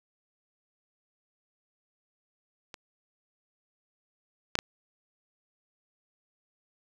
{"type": "clicks", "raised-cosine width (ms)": 0.2, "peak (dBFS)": [-24, -7, -10], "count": 3, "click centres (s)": [2.742, 4.554, 4.589], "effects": ["8-bit"]}